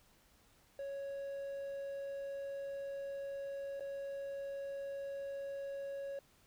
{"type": "tone with dropouts", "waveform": "triangle", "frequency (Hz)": 554.4, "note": "C#5", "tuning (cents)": 0, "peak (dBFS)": -38, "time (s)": [0.79, 6.19], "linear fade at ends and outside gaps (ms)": 2, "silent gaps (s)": [3.797, 3.806], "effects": ["pink hiss -68 dBFS RMS until 6.46 s"]}